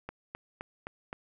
click train, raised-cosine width 0.5 ms, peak -23 dBFS, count 5, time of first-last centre 0.09-1.129 s, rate 3.85 Hz, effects none

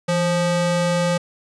square ring-modulated tone, 349.2 Hz, F4, in tune, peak -15 dBFS, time 0.08-1.18 s, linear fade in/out 10 ms, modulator 181 Hz, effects resampled to 22050 Hz

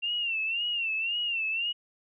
sine tone with vibrato, 2748 Hz, F7, 29 cents flat, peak -27 dBFS, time 0.02-1.73 s, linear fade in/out 20 ms, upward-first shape sine, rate 1.9 Hz, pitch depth 97 cents each way, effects none

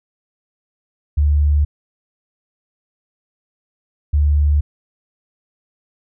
sine tone pair in turn, 73.42 / 73.42 Hz, D2 / D2, 0 / 0 cents, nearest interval unison, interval 0 cents, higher neither, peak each -11 dBFS, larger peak neither, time 1.17-1.65 / 4.13-4.61 s, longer neither, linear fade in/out 10 ms, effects none

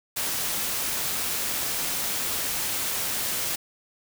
white noise, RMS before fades -28 dBFS, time 0.16-3.56 s, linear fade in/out 10 ms, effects none

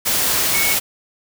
sine tone in noise, 2217 Hz, C#7, in tune, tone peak -20 dBFS, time 0.53-0.75 s, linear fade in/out 20 ms, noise white, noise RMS -18 dBFS, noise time 0.05-0.8 s, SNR -5 dB, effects none

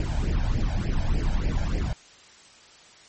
brown noise with flanger, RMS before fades -24 dBFS, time 0-1.93 s, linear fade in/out 2 ms, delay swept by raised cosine 0.39 to 1.32 ms, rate 3.4 Hz, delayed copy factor +0.8, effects white hiss -51 dBFS RMS until 3.08 s + MP3 32 kbps

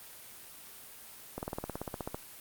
slowing click train, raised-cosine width 1 ms, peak -21 dBFS, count 14, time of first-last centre 1.38-2.145 s, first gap 49 ms, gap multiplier 1.03, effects white hiss -50 dBFS RMS until 2.4 s + Opus 32 kbps

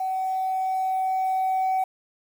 sine tone with level ramp, 756 Hz, F#5, 37 cents sharp, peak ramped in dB -23 to -18 dBFS, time 0-1.84 s, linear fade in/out 5 ms, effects tanh soft clip ceiling -19 dBFS + 8-bit

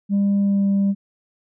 sine tone with pitch glide, 200.1 to 198.03 Hz, G3 to G3, +36 to +18 cents, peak -13 dBFS, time 0.09-0.95 s, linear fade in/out 50 ms, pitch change -18 cents, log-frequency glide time 0.4-0.66 s, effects tanh soft clip ceiling -14 dBFS

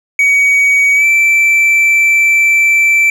triangle tone with pitch glide, 2258 to 2332 Hz, C#7 to D7, +31 to -13 cents, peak -5 dBFS, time 0.19-3.1 s, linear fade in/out 2 ms, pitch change +56 cents, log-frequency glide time 0.95-1.05 s, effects none

